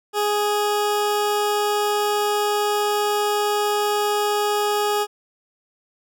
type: tone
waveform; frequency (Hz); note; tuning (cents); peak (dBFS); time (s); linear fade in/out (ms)
20% pulse; 415.3; G#4; 0; -14; 0.13-5.07; 50
effects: none